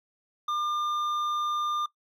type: tone with hard clipping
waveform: sine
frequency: 1200 Hz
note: D6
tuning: 37 cents sharp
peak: -28 dBFS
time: 0.48-1.86 s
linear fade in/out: 5 ms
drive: 7 dB
effects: noise-tail reverb RT60 0.1 s tail -19 dB re dry